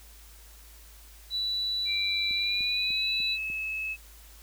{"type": "tone", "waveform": "sine", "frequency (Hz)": 3952, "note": "B7", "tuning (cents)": 0, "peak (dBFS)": -27, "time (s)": [1.3, 3.38], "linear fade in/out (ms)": 50}
{"type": "tone with pitch glide", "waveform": "sine", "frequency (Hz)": [2349, 2591], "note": ["D7", "E7"], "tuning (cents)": [0, -30], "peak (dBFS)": -30, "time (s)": [1.85, 3.97], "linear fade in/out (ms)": 50, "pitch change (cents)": 170, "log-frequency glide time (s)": [2.34, 3.11]}
{"type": "click train", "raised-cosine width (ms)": 3, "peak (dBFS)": -35, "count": 5, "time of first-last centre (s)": [2.31, 3.5], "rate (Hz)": 3.36}
{"effects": ["added 53 Hz sine -50 dBFS peak until 4.42 s", "white hiss -54 dBFS RMS until 4.42 s"]}